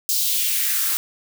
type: noise with high-pass filter sweep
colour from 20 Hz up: blue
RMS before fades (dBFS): -21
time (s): 0.09-0.97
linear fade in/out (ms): 0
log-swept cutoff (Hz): 4800 to 1100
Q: 2
effects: none